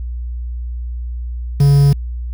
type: tone with quantisation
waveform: triangle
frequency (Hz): 141.2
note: C#3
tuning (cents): +32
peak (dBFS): -5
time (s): 1.6-1.93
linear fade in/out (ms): 5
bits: 5
effects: added 60 Hz sine -21 dBFS peak until 2.33 s